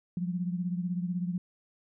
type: beating tone pair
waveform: sine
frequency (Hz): 176 / 192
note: F3 / G3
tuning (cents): +14 / -36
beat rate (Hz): 16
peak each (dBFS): -30 / -36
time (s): 0.17-1.38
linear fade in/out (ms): 2
effects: none

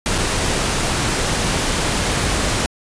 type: noise with dropouts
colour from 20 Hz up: pink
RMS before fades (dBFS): -19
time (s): 0.06-2.66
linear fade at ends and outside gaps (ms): 0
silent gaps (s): 0.18-0.184
effects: resampled to 22050 Hz

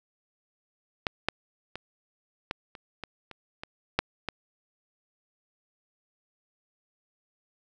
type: clicks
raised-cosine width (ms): 0.3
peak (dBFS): -10 / -8 / -20 / -14 / -27 / -20 / -26 / -21 / -6 / -14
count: 10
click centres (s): 1.068 / 1.286 / 1.756 / 2.511 / 2.752 / 3.037 / 3.313 / 3.635 / 3.99 / 4.287
effects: none

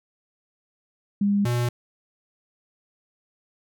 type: tone pair in turn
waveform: sine / square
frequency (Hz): 202.1 / 120.94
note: G#3 / B2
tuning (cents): -47 / -36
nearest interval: major sixth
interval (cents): 889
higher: first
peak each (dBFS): -18 / -22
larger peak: first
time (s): 1.21-1.45 / 1.45-1.69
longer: neither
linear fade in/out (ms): 5
effects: none

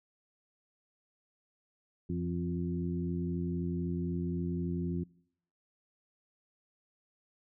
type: harmonic tone with a mistuned harmonic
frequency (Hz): 87.7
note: F2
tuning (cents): +8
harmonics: 1 / 2 / 3 / 4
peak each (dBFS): -38 / -34 / -39 / -40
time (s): 2.09-5.04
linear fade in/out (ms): 10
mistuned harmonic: 2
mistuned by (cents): -38
effects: noise-tail reverb RT60 0.7 s tail -24 dB re dry

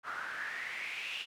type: noise with band-pass filter sweep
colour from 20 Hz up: pink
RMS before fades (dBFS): -40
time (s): 0.03-1.26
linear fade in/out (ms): 50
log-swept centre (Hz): 1300 to 2900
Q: 6.2
effects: none

